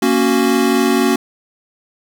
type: chord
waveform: square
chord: F# major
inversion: first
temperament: equal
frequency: 233.1 / 277.2 / 370 Hz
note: A#3 / C#4 / F#4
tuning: 0 / 0 / 0 cents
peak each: -17 dBFS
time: 0.02-1.16 s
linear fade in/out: 5 ms
effects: none